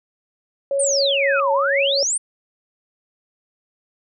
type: tone with tremolo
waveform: sine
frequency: 554.4 Hz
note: C#5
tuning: in tune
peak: -17 dBFS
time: 0.71-2.03 s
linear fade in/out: 2 ms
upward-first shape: sine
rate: 3.9 Hz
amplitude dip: 30%
type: exponential two-way sweep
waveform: sine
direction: down then up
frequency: 9397 to 855 to 9397 Hz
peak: -18 dBFS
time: 0.79-2.18 s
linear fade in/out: 10 ms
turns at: 1.52 s
type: tone with exponential growth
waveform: sine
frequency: 2527 Hz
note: D#7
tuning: 26 cents sharp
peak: -21 dBFS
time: 0.98-1.4 s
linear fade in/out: 2 ms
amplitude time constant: 91 ms
effects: none